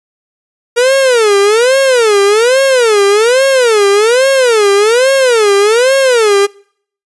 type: tone with vibrato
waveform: 45% pulse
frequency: 465 Hz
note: A#4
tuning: 4 cents flat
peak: -6 dBFS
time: 0.76-6.47 s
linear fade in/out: 20 ms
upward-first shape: sine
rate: 1.2 Hz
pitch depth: 270 cents each way
effects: noise-tail reverb RT60 0.6 s tail -25 dB re dry + resampled to 24000 Hz